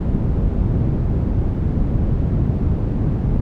white low-pass noise, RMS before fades -18 dBFS, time 0-3.41 s, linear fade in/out 10 ms, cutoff 140 Hz, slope 12 dB/octave, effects none

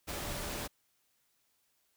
sine tone in noise, 582 Hz, D5, 16 cents flat, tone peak -49 dBFS, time 0.07-0.68 s, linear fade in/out 20 ms, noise pink, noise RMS -39 dBFS, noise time 0.07-0.68 s, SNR -13 dB, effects white hiss -75 dBFS RMS until 1.96 s

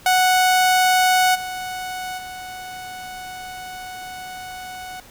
sawtooth tone with level steps, 739 Hz, F#5, 2 cents flat, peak -10 / -23 / -28 dBFS, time 0.06-5 s, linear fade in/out 2 ms, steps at 1.34 / 2.17 s, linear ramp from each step 20 ms, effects pink hiss -46 dBFS RMS until 5.1 s

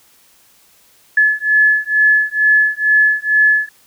sine beating tone pair, 1715 / 1717.2 Hz, A6 / A6, -45 / -43 cents, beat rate 2.2 Hz, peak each -13 dBFS, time 1.17-3.69 s, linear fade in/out 5 ms, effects white hiss -51 dBFS RMS until 3.86 s

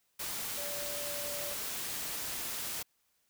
sine tone in noise, 581 Hz, D5, 19 cents flat, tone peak -42 dBFS, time 0.57-1.54 s, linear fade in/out 10 ms, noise white, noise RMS -38 dBFS, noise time 0.19-2.83 s, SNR -7 dB, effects white hiss -75 dBFS RMS until 3.29 s

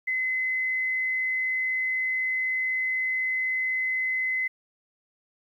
sine tone, 2039 Hz, C7, 45 cents flat, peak -24 dBFS, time 0.07-4.48 s, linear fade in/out 10 ms, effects 10-bit

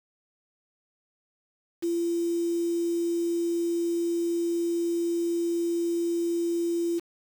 sine tone with quantisation, 340.5 Hz, F4, 44 cents flat, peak -24 dBFS, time 1.82-7 s, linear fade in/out 20 ms, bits 7, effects none

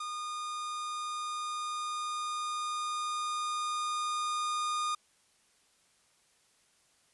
45% pulse tone with level ramp, 1221 Hz, D#6, 33 cents flat, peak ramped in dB -36 to -30 dBFS, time 0-4.95 s, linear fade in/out 5 ms, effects white hiss -68 dBFS RMS until 7.13 s + resampled to 24000 Hz

